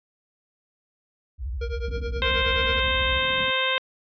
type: tone with vibrato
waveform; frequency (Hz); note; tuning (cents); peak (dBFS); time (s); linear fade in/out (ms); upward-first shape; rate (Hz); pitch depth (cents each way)
sine; 63.6; C2; -48; -27; 1.38-3.22; 50; square; 13; 250
type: tone with tremolo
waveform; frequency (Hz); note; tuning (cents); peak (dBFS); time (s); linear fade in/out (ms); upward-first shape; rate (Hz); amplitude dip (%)
square; 469.5; A#4; +12; -28; 1.61-2.8; 5; triangle; 9.4; 100
type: low-pass noise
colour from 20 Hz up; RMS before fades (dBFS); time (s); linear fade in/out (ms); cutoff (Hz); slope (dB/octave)
white; -40; 1.87-3.51; 10; 270; 48
type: harmonic tone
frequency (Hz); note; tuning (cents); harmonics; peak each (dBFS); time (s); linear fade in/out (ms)
523.3; C5; 0; 1 / 2 / 3 / 4 / 5 / 6 / 7; -29 / -29 / -29 / -29 / -29 / -29 / -29; 2.22-3.78; 0
effects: resampled to 11025 Hz